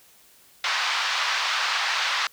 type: band-pass noise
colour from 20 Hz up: pink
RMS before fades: -25 dBFS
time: 0.64-2.27 s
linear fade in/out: 2 ms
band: 950 to 5000 Hz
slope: 24 dB/octave
effects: white hiss -55 dBFS RMS until 2.32 s